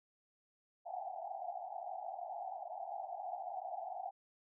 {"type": "band-pass noise", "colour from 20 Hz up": "pink", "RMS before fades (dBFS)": -44, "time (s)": [0.85, 4.11], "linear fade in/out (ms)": 20, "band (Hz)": [680, 810], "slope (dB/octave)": 96, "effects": []}